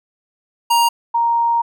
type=tone pair in turn; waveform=square / sine; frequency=937 / 933.7 Hz; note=A#5 / A#5; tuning=+9 / +3 cents; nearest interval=unison; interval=6 cents; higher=first; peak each=-12 / -13 dBFS; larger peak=first; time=0.7-0.89 / 1.14-1.62 s; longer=second; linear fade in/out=10 ms; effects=none